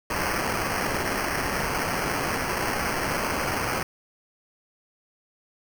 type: noise with sample-and-hold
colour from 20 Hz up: violet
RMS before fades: -27 dBFS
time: 0.1-3.83 s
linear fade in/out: 2 ms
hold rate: 3675 Hz
effects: none